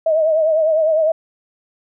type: tone with vibrato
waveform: sine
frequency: 632 Hz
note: D#5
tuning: 27 cents sharp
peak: -12 dBFS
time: 0.06-1.12 s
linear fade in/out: 5 ms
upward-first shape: triangle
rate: 9.9 Hz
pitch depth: 76 cents each way
effects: none